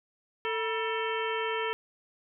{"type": "harmonic tone with a mistuned harmonic", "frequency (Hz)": 445.3, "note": "A4", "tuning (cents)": 21, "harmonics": [1, 2, 3, 4, 5, 6, 7], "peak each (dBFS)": [-32, -35, -37, -38, -39, -40, -40], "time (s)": [0.45, 1.73], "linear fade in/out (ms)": 0, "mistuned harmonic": 2, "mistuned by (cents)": 130, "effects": []}